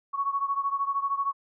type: beating tone pair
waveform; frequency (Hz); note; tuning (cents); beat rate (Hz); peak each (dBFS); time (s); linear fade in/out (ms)
sine; 1108.7 / 1121.7; C#6 / C#6; 0 / +20; 13; -27 / -30; 0.13-1.33; 20
effects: none